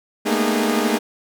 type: tone cluster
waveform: sawtooth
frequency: 215.9 / 227.5 / 240.5 / 305.5 / 408.3 Hz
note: A3 / A#3 / B3 / D#4 / G#4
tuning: -33 / -42 / -46 / -32 / -29 cents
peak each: -20 dBFS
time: 0.25-0.99 s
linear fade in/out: 20 ms
effects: none